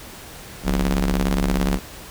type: ring-modulated tone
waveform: sawtooth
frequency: 69.6 Hz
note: C#2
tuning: 8 cents sharp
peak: -11 dBFS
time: 0.63-1.8 s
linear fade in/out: 50 ms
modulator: 113 Hz
effects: pink hiss -39 dBFS RMS until 2.1 s